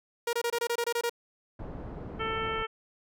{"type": "tone bursts", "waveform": "sawtooth", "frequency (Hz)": 472, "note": "A#4", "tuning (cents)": 22, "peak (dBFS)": -23, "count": 10, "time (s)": [0.27, 1.096], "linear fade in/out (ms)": 5, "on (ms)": 61, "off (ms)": 24}
{"type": "click", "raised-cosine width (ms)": 0.5, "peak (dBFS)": -30, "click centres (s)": 0.551}
{"type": "low-pass noise", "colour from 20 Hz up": "pink", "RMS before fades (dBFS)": -40, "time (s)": [1.59, 2.63], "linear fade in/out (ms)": 5, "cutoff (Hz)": 720, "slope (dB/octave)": 12}
{"type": "harmonic tone", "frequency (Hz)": 444.6, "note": "A4", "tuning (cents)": 18, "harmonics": [1, 2, 3, 4, 5, 6, 7], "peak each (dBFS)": [-35, -40, -33, -41, -39, -45, -41], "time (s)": [2.19, 2.67], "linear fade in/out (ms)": 20}
{"effects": []}